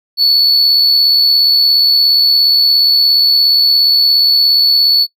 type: tone with amplitude modulation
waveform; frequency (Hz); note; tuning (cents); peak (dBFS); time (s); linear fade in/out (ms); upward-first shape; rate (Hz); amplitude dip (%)
triangle; 4435; C#8; 0; -3; 0.17-5.07; 50; sine; 77.1; 35
effects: noise-tail reverb RT60 0.1 s tail -23 dB re dry + tanh soft clip ceiling 0 dBFS